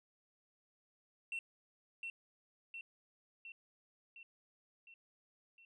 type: tone with echo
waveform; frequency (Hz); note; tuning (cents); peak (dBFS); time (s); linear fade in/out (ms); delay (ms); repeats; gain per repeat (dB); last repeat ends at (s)
sine; 2710; E7; +47; -36; 1.32-1.39; 2; 710; 6; -4; 5.65
effects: tanh soft clip ceiling -37 dBFS